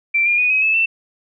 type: tone with pitch steps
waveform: sine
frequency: 2348 / 2410 / 2473 / 2538 / 2605 / 2674 Hz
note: D7 / D7 / D#7 / D#7 / E7 / E7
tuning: -1 / +44 / -11 / +34 / -21 / +24 cents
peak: -13 dBFS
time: 0.14-0.86 s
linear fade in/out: 10 ms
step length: 120 ms
effects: none